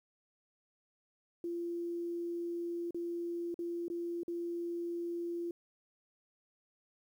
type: tone with dropouts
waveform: sine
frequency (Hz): 343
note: F4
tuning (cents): -31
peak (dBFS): -35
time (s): 1.44-5.51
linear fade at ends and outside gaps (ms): 2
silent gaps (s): 2.908-2.945 / 3.543-3.59 / 3.882-3.9 / 4.233-4.28
effects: 11-bit